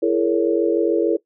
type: chord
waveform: sine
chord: A# half-diminished seventh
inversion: second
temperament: just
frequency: 335.6 / 419.5 / 466.2 / 559.4 Hz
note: E4 / G#4 / A#4 / C#5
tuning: +31 / +17 / 0 / +16 cents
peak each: -19 / -21 / -20 / -24 dBFS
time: 0.02-1.17 s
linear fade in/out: 10 ms
effects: noise-tail reverb RT60 0.1 s tail -19 dB re dry